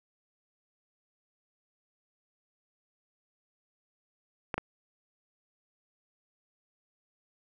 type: clicks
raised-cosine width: 0.5 ms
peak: -16 dBFS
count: 2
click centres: 4.542 / 4.58 s
effects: none